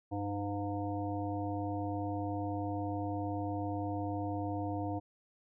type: harmonic tone with a mistuned harmonic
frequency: 101.6 Hz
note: G#2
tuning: 38 cents flat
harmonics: 1 / 3 / 5 / 7 / 9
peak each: -38 / -37 / -44 / -40 / -46 dBFS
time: 0.11-5 s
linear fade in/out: 20 ms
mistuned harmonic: 1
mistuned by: -48 cents
effects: none